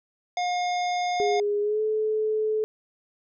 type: harmonic tone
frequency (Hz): 715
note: F5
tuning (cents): +41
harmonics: 1 / 3 / 5 / 7 / 9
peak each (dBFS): -24 / -34 / -38 / -41 / -43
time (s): 0.37-1.4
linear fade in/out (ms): 2
type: tone with pitch glide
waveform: sine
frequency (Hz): 412.1 to 432.3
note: G#4 to A4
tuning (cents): -13 to -31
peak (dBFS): -22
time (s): 1.2-2.64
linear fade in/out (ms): 0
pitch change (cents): +82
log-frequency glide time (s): 1.61-1.81
effects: none